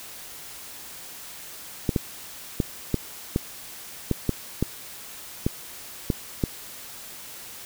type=clicks; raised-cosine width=3 ms; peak=-8 dBFS; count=11; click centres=1.892 / 1.962 / 2.602 / 2.943 / 3.361 / 4.113 / 4.293 / 4.626 / 5.465 / 6.102 / 6.438 s; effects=white hiss -41 dBFS RMS until 7.65 s